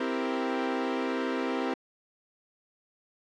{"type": "chord", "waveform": "sawtooth", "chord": "C dominant seventh", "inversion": "none", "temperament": "equal", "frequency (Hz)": [261.6, 329.6, 392, 466.2], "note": ["C4", "E4", "G4", "Bb4"], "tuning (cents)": [0, 0, 0, 0], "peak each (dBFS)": [-27, -31, -31, -31], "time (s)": [0, 1.74], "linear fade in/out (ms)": 5, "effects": ["low-pass 3000 Hz 12 dB/octave"]}